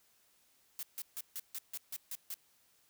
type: noise bursts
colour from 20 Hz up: blue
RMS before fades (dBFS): -41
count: 9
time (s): 0.79-2.341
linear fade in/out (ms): 0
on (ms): 39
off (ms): 150
effects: white hiss -70 dBFS RMS until 2.89 s